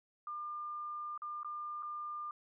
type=tone with dropouts; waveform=sine; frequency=1200 Hz; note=D6; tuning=37 cents sharp; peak=-39 dBFS; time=0.27-2.31 s; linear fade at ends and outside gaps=2 ms; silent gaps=1.177-1.219 / 1.432-1.446 / 1.825-1.83 s; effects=none